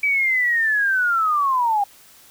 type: linear sweep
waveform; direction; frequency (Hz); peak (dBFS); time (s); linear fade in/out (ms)
sine; down; 2307 to 788; -16; 0.03-1.84; 5
effects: white hiss -49 dBFS RMS until 2.3 s